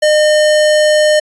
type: tone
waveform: square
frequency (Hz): 608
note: D#5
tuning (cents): -40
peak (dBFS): -8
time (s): 0.02-1.2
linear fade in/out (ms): 10
effects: resampled to 22050 Hz